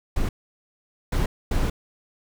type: noise bursts at uneven times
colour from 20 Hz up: brown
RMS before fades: -22 dBFS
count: 3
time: 0.16-0.29 / 1.12-1.26 / 1.51-1.7 s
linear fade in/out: 5 ms
effects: none